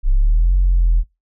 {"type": "exponential two-way sweep", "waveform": "sine", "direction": "up then down", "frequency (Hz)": [30.87, 45.94, 40.33], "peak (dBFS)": -9, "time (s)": [0.03, 1.04], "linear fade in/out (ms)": 50, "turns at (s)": 0.55, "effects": ["noise-tail reverb RT60 0.2 s tail -21 dB re dry", "tanh soft clip ceiling -7 dBFS"]}